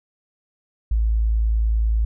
sine tone, 55 Hz, A1, in tune, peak -16 dBFS, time 0.91-2.05 s, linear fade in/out 5 ms, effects none

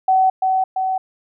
sine tone with echo, 756 Hz, F#5, 37 cents sharp, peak -11 dBFS, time 0.08-0.3 s, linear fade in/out 5 ms, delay 340 ms, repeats 2, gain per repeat -3 dB, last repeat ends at 0.98 s, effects none

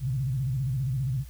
sine tone with vibrato, 130.81 Hz, C3, in tune, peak -25 dBFS, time 0-1.25 s, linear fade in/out 50 ms, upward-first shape square, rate 15 Hz, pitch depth 120 cents each way, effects added 60 Hz sine -41 dBFS peak until 1.29 s + white hiss -56 dBFS RMS until 1.29 s

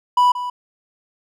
triangle tone with echo, 986 Hz, B5, 3 cents flat, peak -9 dBFS, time 0.17-0.32 s, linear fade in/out 5 ms, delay 180 ms, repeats 1, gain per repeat -12 dB, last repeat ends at 0.5 s, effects none

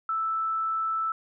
sine tone, 1318.5 Hz, E6, in tune, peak -25 dBFS, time 0.09-1.12 s, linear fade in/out 2 ms, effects none

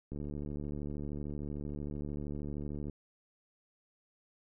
click train, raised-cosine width 3 ms, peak -28 dBFS, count 204, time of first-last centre 0.12-2.897 s, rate 73.1 Hz, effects none

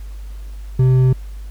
sine tone with hard clipping, 128.9 Hz, C3, 26 cents flat, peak -11 dBFS, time 0.79-1.13 s, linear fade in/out 5 ms, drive 5 dB, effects added 50 Hz sine -28 dBFS peak until 1.5 s + pink hiss -50 dBFS RMS until 1.5 s

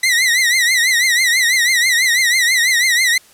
sawtooth tone with vibrato, 1976 Hz, B6, in tune, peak -8 dBFS, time 0.03-3.18 s, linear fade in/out 5 ms, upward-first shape triangle, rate 6.1 Hz, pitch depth 140 cents each way, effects white hiss -47 dBFS RMS until 3.33 s + low-pass 12000 Hz 12 dB/octave

